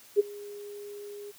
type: tone with ADSR envelope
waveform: sine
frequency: 410 Hz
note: G#4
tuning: 22 cents flat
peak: -15 dBFS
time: 0.16-1.32 s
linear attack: 34 ms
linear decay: 20 ms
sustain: -24 dB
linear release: 21 ms
effects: white hiss -54 dBFS RMS until 1.38 s + high-pass 100 Hz 12 dB/octave